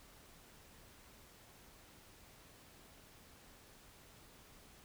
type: silence
effects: pink hiss -61 dBFS RMS until 4.84 s